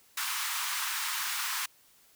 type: high-pass noise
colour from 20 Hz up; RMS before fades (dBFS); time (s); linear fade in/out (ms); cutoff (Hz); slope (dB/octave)
pink; -33; 0.17-1.66; 5; 950; 48
effects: white hiss -62 dBFS RMS until 2.15 s